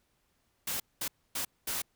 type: noise bursts at uneven times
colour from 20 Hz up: white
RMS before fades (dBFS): -34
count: 4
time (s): 0.67-0.8 / 1.01-1.08 / 1.35-1.45 / 1.67-1.82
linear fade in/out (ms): 5
effects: pink hiss -74 dBFS RMS until 1.95 s